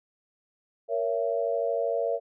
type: chord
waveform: sine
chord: A# diminished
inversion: none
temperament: just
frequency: 466.2 / 559.4 / 671.3 Hz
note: A#4 / C#5 / E5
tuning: 0 / +16 / +31 cents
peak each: -29 dBFS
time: 0.88-2.2 s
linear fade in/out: 50 ms
effects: none